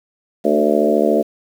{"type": "harmonic tone with a mistuned harmonic", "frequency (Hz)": 73.9, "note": "D2", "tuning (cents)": 11, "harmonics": [3, 4, 5, 6, 7, 8, 9], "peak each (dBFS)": [-20, -20, -20, -20, -20, -20, -20], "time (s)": [0.44, 1.23], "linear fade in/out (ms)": 20, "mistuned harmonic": 5, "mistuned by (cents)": 16, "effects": ["7-bit"]}